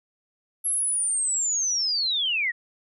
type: linear sweep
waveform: sine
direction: down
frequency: 11280 to 1829 Hz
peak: -22 dBFS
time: 0.64-2.52 s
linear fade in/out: 20 ms
effects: none